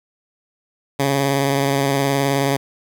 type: tone with vibrato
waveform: 10% pulse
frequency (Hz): 138.59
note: C#3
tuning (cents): 0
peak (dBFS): -8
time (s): 0.99-2.57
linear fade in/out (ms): 10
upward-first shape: triangle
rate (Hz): 19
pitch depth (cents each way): 36
effects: 8-bit